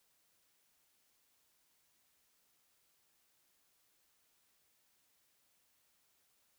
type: silence
effects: white hiss -75 dBFS RMS until 6.58 s